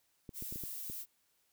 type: clicks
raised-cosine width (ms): 3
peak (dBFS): -33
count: 6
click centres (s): 0.292 / 0.424 / 0.525 / 0.559 / 0.637 / 0.899
type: noise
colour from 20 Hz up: violet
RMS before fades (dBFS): -43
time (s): 0.33-1.06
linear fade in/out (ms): 50
effects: white hiss -75 dBFS RMS until 1.52 s